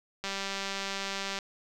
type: click train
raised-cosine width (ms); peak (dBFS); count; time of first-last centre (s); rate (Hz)
0.2; -17; 226; 0.24-1.388; 196
effects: none